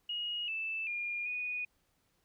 sine tone with pitch steps, 2882 / 2640 / 2415 / 2471 Hz, F#7 / E7 / D7 / D#7, -46 / +2 / +48 / -13 cents, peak -34 dBFS, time 0.09-1.65 s, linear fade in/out 5 ms, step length 390 ms, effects pink hiss -75 dBFS RMS until 2.24 s

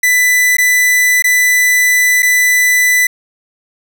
45% pulse tone with dropouts, 1990 Hz, B6, 13 cents sharp, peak -8 dBFS, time 0.03-3.07 s, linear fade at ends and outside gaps 5 ms, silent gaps 0.569-0.583 / 1.223-1.241 / 2.223-2.228 s, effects none

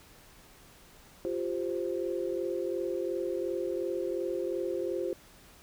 sine chord, F suspended second, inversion none, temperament equal, 349.2 / 392 / 523.3 Hz, F4 / G4 / C5, 0 / 0 / 0 cents, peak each -33 / -35 / -35 dBFS, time 1.25-5.13 s, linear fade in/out 0 ms, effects pink hiss -56 dBFS RMS until 5.62 s

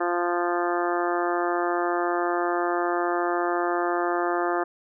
harmonic tone, 174.61 Hz, F3, in tune, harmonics 2 / 3 / 4 / 5 / 6 / 7 / 8 / 9 / 10, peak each -26 / -33 / -28 / -33 / -34 / -31 / -37 / -36 / -37 dBFS, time 0-4.64 s, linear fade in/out 10 ms, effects none

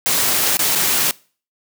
white noise with dropouts, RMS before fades -17 dBFS, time 0.06-1.11 s, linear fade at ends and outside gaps 0 ms, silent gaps 0.57-0.592 / 0.751-0.756 s, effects noise-tail reverb RT60 0.4 s tail -23 dB re dry + high-pass 100 Hz 12 dB/octave

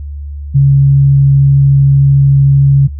sine tone, 138.59 Hz, C#3, in tune, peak -3 dBFS, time 0.54-2.88 s, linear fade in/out 20 ms, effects noise-tail reverb RT60 0.1 s tail -17 dB re dry + added 72 Hz sine -20 dBFS peak until 2.99 s

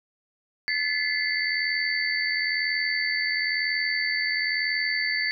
sine tone cluster, 1738 / 2020 / 2101 / 4550 Hz, A6 / B6 / C7 / C#8, -22 / +39 / +7 / +44 cents, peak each -29 dBFS, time 0.68-5.31 s, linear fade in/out 0 ms, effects none

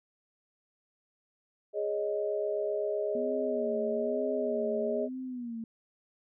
sine chord, Ab suspended fourth, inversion none, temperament equal, 415.3 / 554.4 / 622.3 Hz, Ab4 / Db5 / Eb5, 0 / 0 / 0 cents, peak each -32 / -37 / -32 dBFS, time 1.73-5.09 s, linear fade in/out 50 ms
sine tone with vibrato, 241.8 Hz, B3, 36 cents flat, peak -35 dBFS, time 3.15-5.64 s, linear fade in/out 2 ms, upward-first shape sine, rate 1.1 Hz, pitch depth 120 cents each way
effects none

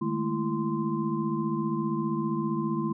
sine tone cluster, 153.2 / 208.3 / 223.4 / 335 / 1039 Hz, D#3 / G#3 / A3 / E4 / C6, -27 / +5 / +27 / +28 / -12 cents, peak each -33 / -33 / -31 / -31 / -35 dBFS, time 0.01-2.93 s, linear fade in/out 10 ms, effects none

